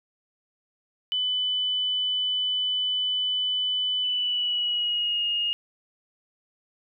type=tone with pitch glide; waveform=sine; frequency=3000 to 2853 Hz; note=F#7 to F7; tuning=+23 to +36 cents; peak=-23 dBFS; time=1.12-5.53 s; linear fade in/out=0 ms; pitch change=-87 cents; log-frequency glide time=4.01-5.25 s; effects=none